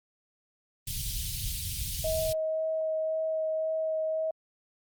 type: band-stop noise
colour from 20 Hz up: pink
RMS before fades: -33 dBFS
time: 0.87-2.33 s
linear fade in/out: 5 ms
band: 130 to 3200 Hz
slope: 24 dB/octave
type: tone with vibrato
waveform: sine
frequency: 635 Hz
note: D#5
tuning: 35 cents sharp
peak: -27 dBFS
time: 2.04-4.31 s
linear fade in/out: 5 ms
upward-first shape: sine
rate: 1.9 Hz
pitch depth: 8 cents each way
effects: Opus 24 kbps